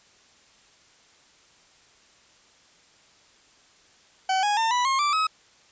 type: tone with pitch steps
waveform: 40% pulse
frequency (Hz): 759 / 827.7 / 902.6 / 984.3 / 1073.4 / 1170.5 / 1276.5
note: F#5 / G#5 / A5 / B5 / C6 / D6 / D#6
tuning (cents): +44 / -6 / +44 / -6 / +44 / -6 / +44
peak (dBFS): -20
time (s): 4.29-5.27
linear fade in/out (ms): 5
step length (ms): 140
effects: white hiss -57 dBFS RMS until 5.71 s + resampled to 16000 Hz